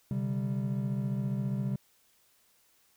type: chord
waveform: triangle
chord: C suspended second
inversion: none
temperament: equal with one note detuned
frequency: 130.81 / 145.57 / 196 Hz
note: C3 / D3 / G3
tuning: 0 / -15 / 0 cents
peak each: -30 / -36 / -31 dBFS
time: 0.11-1.76 s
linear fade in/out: 2 ms
effects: white hiss -67 dBFS RMS until 2.96 s